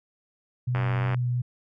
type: tone with vibrato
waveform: sine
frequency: 123.47 Hz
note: B2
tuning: in tune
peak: -23 dBFS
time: 0.67-1.42 s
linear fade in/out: 10 ms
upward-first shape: sine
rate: 2.8 Hz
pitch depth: 13 cents each way
type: click train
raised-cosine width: 0.5 ms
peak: -16 dBFS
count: 39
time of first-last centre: 0.75-1.145 s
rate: 96.2 Hz
effects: none